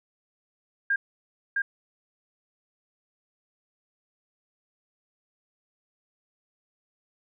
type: tone with echo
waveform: sine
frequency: 1610 Hz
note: G6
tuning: 46 cents sharp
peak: -21 dBFS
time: 0.9-0.96 s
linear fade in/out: 5 ms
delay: 660 ms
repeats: 1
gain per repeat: -2 dB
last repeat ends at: 1.62 s
effects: none